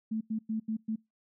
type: tone bursts at uneven times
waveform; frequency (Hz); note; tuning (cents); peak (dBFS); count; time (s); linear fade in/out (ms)
sine; 220; A3; 0; -29; 5; 0.11-0.21 / 0.3-0.39 / 0.49-0.6 / 0.68-0.77 / 0.88-0.96; 10
effects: noise-tail reverb RT60 0.2 s tail -24 dB re dry